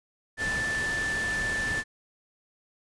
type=tone in noise; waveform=sine; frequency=1760 Hz; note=A6; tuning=in tune; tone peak=-27 dBFS; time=0.37-1.84 s; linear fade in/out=50 ms; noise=pink; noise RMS=-35 dBFS; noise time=0.37-1.84 s; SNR=+5 dB; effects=resampled to 22050 Hz